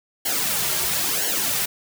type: noise with flanger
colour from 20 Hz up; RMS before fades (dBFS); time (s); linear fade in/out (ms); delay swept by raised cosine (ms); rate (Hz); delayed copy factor
white; -23; 0.25-1.66; 10; 0.81 to 4.01; 1; -0.8
effects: none